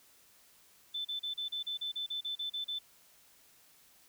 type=tone bursts; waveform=sine; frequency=3524 Hz; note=A7; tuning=2 cents sharp; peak=-34 dBFS; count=13; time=0.94-2.79 s; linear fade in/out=10 ms; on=110 ms; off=35 ms; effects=white hiss -63 dBFS RMS until 4.08 s